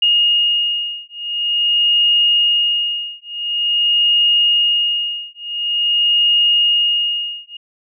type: beating tone pair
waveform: sine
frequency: 2854 / 2854.47 Hz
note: F7 / F7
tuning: +37 / +37 cents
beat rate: 0.47 Hz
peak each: -16 dBFS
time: 0.02-7.57 s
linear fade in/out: 5 ms
effects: none